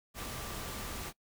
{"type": "tone in noise", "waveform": "sine", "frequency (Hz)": 1174.7, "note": "D6", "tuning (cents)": 0, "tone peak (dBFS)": -51, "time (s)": [0.14, 1.13], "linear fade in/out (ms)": 50, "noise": "pink", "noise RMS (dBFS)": -41, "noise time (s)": [0.14, 1.13], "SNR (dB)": -13, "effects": ["noise-tail reverb RT60 0.1 s tail -22 dB re dry"]}